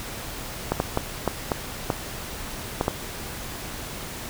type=clicks; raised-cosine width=1 ms; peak=-7 dBFS; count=8; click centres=0.72 / 0.801 / 0.974 / 1.277 / 1.518 / 1.902 / 2.811 / 2.881 s; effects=pink hiss -35 dBFS RMS until 4.29 s